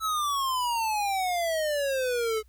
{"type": "exponential sweep", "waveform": "square", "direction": "down", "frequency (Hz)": [1318.5, 426.5], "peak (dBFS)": -26, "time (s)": [0, 2.43], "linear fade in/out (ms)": 50, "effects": ["added 60 Hz sine -54 dBFS peak until 2.48 s", "white hiss -71 dBFS RMS until 2.48 s"]}